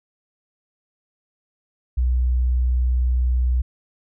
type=tone; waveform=sine; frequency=62.1 Hz; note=B1; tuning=10 cents sharp; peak=-16 dBFS; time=1.97-3.62 s; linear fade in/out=10 ms; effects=none